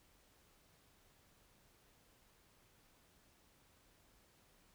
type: silence
effects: pink hiss -70 dBFS RMS until 4.74 s